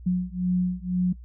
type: beating tone pair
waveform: sine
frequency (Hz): 180 / 182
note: F#3 / F#3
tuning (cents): -47 / -28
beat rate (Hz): 2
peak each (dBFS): -25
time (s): 0.06-1.13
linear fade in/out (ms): 10
effects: noise-tail reverb RT60 0.1 s tail -21 dB re dry + added 60 Hz sine -40 dBFS peak until 1.24 s